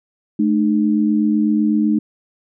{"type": "tone pair together", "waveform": "sine", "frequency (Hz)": [215.7, 303.7], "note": ["A3", "D#4"], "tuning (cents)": [-34, -42], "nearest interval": "tritone", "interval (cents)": 592, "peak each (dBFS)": [-15, -17], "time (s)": [0.39, 1.99], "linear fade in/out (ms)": 5, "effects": []}